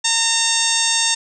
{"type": "harmonic tone", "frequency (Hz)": 913, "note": "A#5", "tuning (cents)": -36, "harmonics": [1, 2, 3, 4, 5, 6, 7, 8, 9], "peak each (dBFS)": [-27, -26, -26, -21, -26, -24, -22, -26, -23], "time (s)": [0.04, 1.15], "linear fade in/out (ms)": 10, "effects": []}